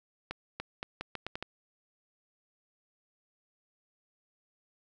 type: accelerating click train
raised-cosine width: 0.3 ms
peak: -20 dBFS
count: 8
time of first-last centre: 0.31-1.426 s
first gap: 290 ms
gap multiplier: 0.79
effects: none